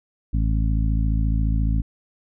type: harmonic tone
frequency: 54.4 Hz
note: A1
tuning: 19 cents flat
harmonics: 1 / 2 / 3 / 4 / 5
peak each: -19 / -25 / -29 / -31 / -33 dBFS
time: 0.33-1.82 s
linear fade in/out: 10 ms
effects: none